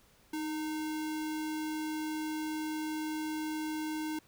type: tone with sample-and-hold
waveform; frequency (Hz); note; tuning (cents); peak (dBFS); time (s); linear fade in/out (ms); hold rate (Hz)
sine; 311.1; D#4; 0; -33; 0.33-4.19; 5; 1225
effects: pink hiss -64 dBFS RMS until 4.27 s